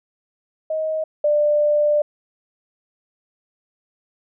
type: tone pair in turn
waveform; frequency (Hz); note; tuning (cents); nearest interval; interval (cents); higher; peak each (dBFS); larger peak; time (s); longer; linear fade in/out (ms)
sine; 629 / 593.7; D#5 / D5; +19 / +19; minor second; 100; first; -20 / -14; second; 0.7-1.04 / 1.24-2.02; second; 5
effects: none